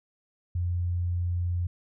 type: tone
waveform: sine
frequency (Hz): 87.9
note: F2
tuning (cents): +12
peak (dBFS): -25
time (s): 0.55-1.67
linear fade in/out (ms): 5
effects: none